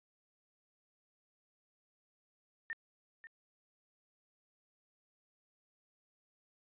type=tone with echo; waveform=sine; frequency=1814 Hz; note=A#6; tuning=48 cents flat; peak=-37 dBFS; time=2.7-2.73 s; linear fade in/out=0 ms; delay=540 ms; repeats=1; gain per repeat=-12 dB; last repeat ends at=3.27 s; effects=resampled to 8000 Hz